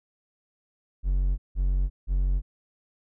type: tone bursts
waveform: triangle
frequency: 46.14 Hz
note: F#1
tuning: 4 cents flat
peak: -19 dBFS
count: 3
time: 1.03-2.42 s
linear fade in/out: 50 ms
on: 350 ms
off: 170 ms
effects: none